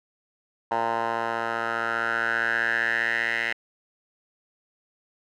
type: tone with band-pass filter sweep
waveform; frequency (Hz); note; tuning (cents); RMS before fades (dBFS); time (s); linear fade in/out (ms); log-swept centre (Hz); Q
10% pulse; 115.2; A#2; -20; -26; 0.71-3.53; 5; 950 to 2100; 5.8
effects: none